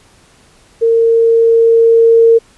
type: tone with level ramp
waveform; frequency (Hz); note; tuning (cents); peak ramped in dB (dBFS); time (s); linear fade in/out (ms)
sine; 457.9; A#4; -31; -7 to -3; 0.81-2.39; 20
effects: pink hiss -47 dBFS RMS until 2.57 s + resampled to 24000 Hz